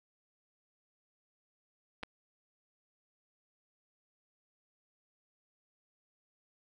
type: clicks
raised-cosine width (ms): 0.3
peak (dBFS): -29 / -22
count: 2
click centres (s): 2.03 / 2.034
effects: none